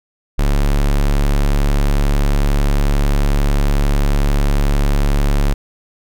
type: tone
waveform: square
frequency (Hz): 35.57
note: C#1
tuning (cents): +45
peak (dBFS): -12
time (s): 0.38-5.54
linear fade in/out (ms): 10
effects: none